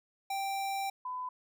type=tone pair in turn; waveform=square / sine; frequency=784 / 1004.8 Hz; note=G5 / B5; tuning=0 / +30 cents; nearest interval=major third; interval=430 cents; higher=second; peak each=-33 / -35 dBFS; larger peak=first; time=0.3-0.9 / 1.05-1.29 s; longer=first; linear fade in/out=5 ms; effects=none